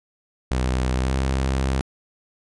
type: tone with pitch glide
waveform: sawtooth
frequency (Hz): 63.6 to 66.19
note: C2 to C2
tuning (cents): -48 to +21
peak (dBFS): -16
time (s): 0.51-1.81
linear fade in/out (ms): 0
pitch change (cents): +69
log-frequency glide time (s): 0.98-1.14
effects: resampled to 22050 Hz